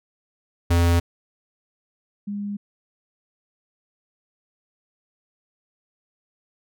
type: tone pair in turn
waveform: square / sine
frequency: 85.6 / 203.6 Hz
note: F2 / G#3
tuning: -34 / -34 cents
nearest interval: octave + minor third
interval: 1500 cents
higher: second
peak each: -16 / -26 dBFS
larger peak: first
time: 0.7-1 / 2.27-2.57 s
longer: neither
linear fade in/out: 10 ms
effects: none